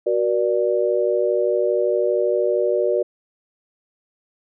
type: tone cluster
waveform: sine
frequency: 372.5 / 477.3 / 590 Hz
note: F#4 / A#4 / D5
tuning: +12 / +41 / +8 cents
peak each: -21 dBFS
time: 0.06-3.03 s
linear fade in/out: 10 ms
effects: none